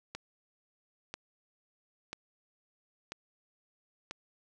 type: click train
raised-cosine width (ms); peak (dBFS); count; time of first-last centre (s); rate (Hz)
0.2; -22; 5; 0.15-4.11; 1.01
effects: none